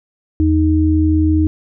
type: tone pair together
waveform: sine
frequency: 82.41 / 311.1 Hz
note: E2 / D#4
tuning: 0 / 0 cents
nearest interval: octave + major seventh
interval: 2300 cents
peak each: -13 dBFS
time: 0.4-1.47 s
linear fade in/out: 0 ms
effects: none